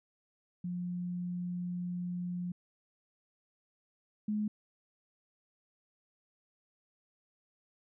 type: tone pair in turn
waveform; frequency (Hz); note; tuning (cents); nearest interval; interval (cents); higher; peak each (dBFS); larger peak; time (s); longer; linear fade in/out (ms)
sine; 177.5 / 211.1; F3 / G#3; +28 / +29; minor third; 301; second; -34 / -30; second; 0.64-2.52 / 4.28-4.48; first; 5
effects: none